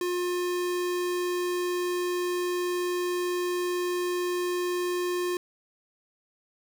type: tone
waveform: square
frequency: 356.2 Hz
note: F4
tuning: 34 cents sharp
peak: -27 dBFS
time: 0.01-5.37 s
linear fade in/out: 2 ms
effects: 10-bit